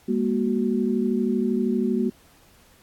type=tone cluster; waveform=sine; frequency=204.1 / 236.8 / 371.6 Hz; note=G#3 / A#3 / F#4; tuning=-30 / +27 / +7 cents; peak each=-25 / -23 / -26 dBFS; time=0.08-2.1 s; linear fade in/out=10 ms; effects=pink hiss -56 dBFS RMS until 2.82 s + AAC 64 kbps

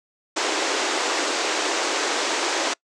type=band-pass noise; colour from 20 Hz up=pink; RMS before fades=-24 dBFS; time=0.36-2.74 s; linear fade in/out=10 ms; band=300 to 7800 Hz; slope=48 dB/octave; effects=noise-tail reverb RT60 0.1 s tail -25 dB re dry

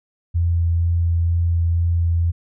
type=tone with vibrato; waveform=sine; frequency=84.8 Hz; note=E2; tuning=50 cents sharp; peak=-15 dBFS; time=0.34-2.32 s; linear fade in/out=20 ms; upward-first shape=sine; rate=2.1 Hz; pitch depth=10 cents each way; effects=none

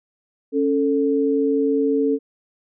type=tone pair together; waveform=sine; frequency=276.4 / 442.6 Hz; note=C#4 / A4; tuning=-5 / +10 cents; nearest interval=minor sixth; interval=815 cents; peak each=-19 dBFS; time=0.52-2.19 s; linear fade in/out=50 ms; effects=none

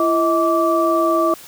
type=tone cluster; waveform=sine; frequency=337 / 637 / 1162 Hz; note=E4 / D#5 / D6; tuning=+38 / +41 / -19 cents; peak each=-18 dBFS; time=0-1.34 s; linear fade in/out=2 ms; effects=white hiss -40 dBFS RMS until 1.47 s

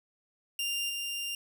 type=tone with level steps; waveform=sawtooth; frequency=2794 Hz; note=F7; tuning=in tune; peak=-27 / -30 dBFS; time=0.59-1.35 s; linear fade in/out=2 ms; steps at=0.89 s; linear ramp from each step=10 ms; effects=none

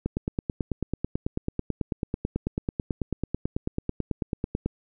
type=click train; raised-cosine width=3 ms; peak=-13 dBFS; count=43; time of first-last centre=0.06-4.66 s; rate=9.13 Hz; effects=none

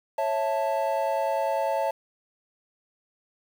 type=chord; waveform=triangle; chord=A major; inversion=first; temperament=just; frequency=550 / 660 / 880 Hz; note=C#5 / E5 / A5; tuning=-14 / +2 / 0 cents; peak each=-26 / -26 / -26 dBFS; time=0.18-1.91 s; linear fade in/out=5 ms; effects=8-bit

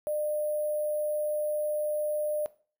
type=tone with sample-and-hold; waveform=sine; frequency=603 Hz; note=D5; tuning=46 cents sharp; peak=-27 dBFS; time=0.07-2.46 s; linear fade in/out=0 ms; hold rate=11025 Hz; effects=noise-tail reverb RT60 0.4 s tail -18 dB re dry

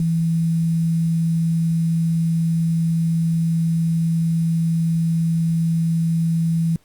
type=tone with quantisation; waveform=sine; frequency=164.81 Hz; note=E3; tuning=in tune; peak=-16 dBFS; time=0-6.76 s; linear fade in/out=2 ms; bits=7; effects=pink hiss -60 dBFS RMS until 6.84 s + Opus 48 kbps

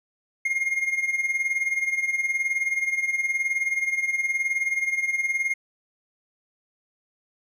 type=tone with tremolo; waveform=triangle; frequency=2132 Hz; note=C7; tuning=32 cents sharp; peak=-18 dBFS; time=0.45-5.54 s; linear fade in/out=5 ms; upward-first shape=sine; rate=19 Hz; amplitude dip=70%; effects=none

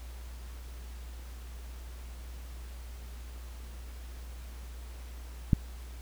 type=click; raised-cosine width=5 ms; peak=-9 dBFS; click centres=5.532 s; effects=added 60 Hz sine -41 dBFS peak until 6.01 s + pink hiss -54 dBFS RMS until 6.01 s

